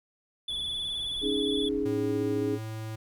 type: tone with vibrato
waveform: triangle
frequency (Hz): 3434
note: A7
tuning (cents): -43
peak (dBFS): -29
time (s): 0.48-1.69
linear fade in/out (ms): 5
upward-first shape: sine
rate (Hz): 19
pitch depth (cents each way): 38
type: noise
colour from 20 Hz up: brown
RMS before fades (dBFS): -47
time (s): 0.49-1.85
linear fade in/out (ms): 10
type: chord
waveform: sine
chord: C# suspended second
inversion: none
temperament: just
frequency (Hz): 277.2 / 311.8 / 415.8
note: C#4 / D#4 / G#4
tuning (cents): 0 / +4 / +2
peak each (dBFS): -31 / -32 / -29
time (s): 1.21-2.59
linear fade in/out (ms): 50
type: tone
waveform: square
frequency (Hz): 110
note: A2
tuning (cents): 0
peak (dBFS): -35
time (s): 1.85-2.96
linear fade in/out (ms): 10
effects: none